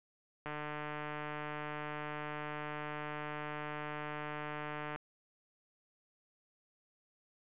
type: click train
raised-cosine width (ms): 0.5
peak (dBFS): -26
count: 676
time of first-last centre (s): 0.46-4.96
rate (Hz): 150
effects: resampled to 8000 Hz